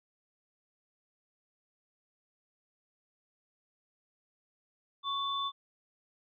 sine tone pair together, 1108.7 / 3520 Hz, C#6 / A7, 0 / 0 cents, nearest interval octave + minor sixth, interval 2000 cents, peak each -33 / -35 dBFS, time 5.03-5.52 s, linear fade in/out 50 ms, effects none

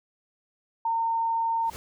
sine tone, 913 Hz, A#5, 36 cents flat, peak -23 dBFS, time 0.85-1.7 s, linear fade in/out 5 ms
pink noise with exponential growth, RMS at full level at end -37 dBFS, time 1.57-1.76 s, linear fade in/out 0 ms, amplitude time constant 40 ms
effects none

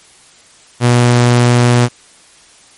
sawtooth tone, 121.5 Hz, B2, 28 cents flat, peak -3 dBFS, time 0.8-1.89 s, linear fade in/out 50 ms, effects white hiss -44 dBFS RMS until 2.77 s + MP3 48 kbps

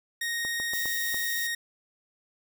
sawtooth tone, 1864.7 Hz, A#6, in tune, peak -25 dBFS, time 0.21-1.55 s, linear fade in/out 5 ms
clicks, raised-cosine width 1 ms, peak -26 dBFS, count 5, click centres 0.45 / 0.6 / 0.735 / 0.857 / 1.144 s
violet noise, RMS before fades -35 dBFS, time 0.73-1.47 s, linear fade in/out 2 ms
effects none

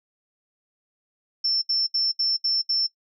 sine tone bursts, 5370 Hz, E8, 31 cents sharp, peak -19 dBFS, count 6, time 1.44-2.87 s, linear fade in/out 10 ms, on 180 ms, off 70 ms, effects noise-tail reverb RT60 0.1 s tail -21 dB re dry

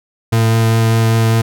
40% pulse tone with vibrato, 113 Hz, A2, 47 cents sharp, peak -9 dBFS, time 0.32-1.42 s, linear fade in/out 10 ms, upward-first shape sine, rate 5 Hz, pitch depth 9 cents each way, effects none

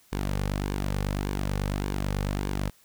sawtooth tone with flanger, 49.1 Hz, G1, 4 cents sharp, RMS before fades -29 dBFS, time 0.12-2.7 s, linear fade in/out 10 ms, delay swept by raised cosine 1.5 to 3.1 ms, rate 1.7 Hz, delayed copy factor -0.5, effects white hiss -60 dBFS RMS until 2.84 s

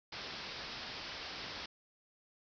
white low-pass noise, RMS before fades -45 dBFS, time 0.12-1.66 s, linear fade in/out 5 ms, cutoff 5400 Hz, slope 96 dB/octave, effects none

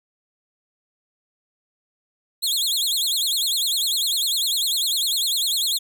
sawtooth tone with vibrato, 3751 Hz, A#7, 10 cents sharp, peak -17 dBFS, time 2.42-5.79 s, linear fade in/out 20 ms, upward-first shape sine, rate 10 Hz, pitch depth 250 cents each way, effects none

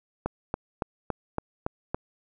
click train, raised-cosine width 1 ms, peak -13 dBFS, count 7, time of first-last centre 0.26-1.945 s, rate 3.56 Hz, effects none

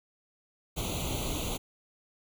pink noise with comb filter, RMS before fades -33 dBFS, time 0.76-1.58 s, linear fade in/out 20 ms, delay 0.29 ms, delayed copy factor +1, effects none

